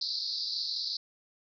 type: band-pass noise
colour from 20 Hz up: white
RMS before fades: -34 dBFS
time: 0.01-0.97 s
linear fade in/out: 5 ms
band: 4000 to 5000 Hz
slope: 96 dB/octave
effects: none